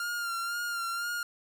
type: tone with vibrato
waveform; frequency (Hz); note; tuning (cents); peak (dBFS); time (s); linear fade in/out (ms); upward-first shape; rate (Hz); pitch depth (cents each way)
45% pulse; 1396.9; F6; 0; -31; 0-1.23; 2; sine; 2; 37
effects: none